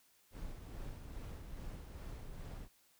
brown noise with tremolo, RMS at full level -45 dBFS, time 0.31-2.69 s, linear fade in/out 50 ms, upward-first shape sine, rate 2.4 Hz, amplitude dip 40%, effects white hiss -70 dBFS RMS until 2.99 s

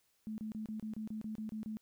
sine tone bursts, 217 Hz, A3, 24 cents flat, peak -38 dBFS, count 11, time 0.27-1.77 s, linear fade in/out 0 ms, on 110 ms, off 29 ms, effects white hiss -75 dBFS RMS until 1.81 s

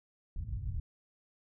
white low-pass noise, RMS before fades -37 dBFS, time 0.36-0.8 s, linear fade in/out 2 ms, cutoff 100 Hz, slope 24 dB/octave, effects none

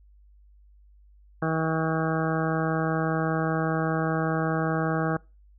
harmonic tone, 160.3 Hz, E3, 48 cents flat, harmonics 1 / 2 / 3 / 4 / 5 / 7 / 8 / 9 / 10, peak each -27 / -30 / -32 / -33 / -34 / -35 / -36 / -37 / -37 dBFS, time 1.42-5.17 s, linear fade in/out 5 ms, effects noise-tail reverb RT60 0.3 s tail -25 dB re dry + added 50 Hz sine -52 dBFS peak until 5.58 s

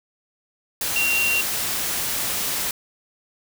sine tone in noise, 2753 Hz, F7, 25 cents flat, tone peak -19 dBFS, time 0.96-1.41 s, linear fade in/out 2 ms, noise white, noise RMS -25 dBFS, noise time 0.81-2.71 s, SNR +3 dB, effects none

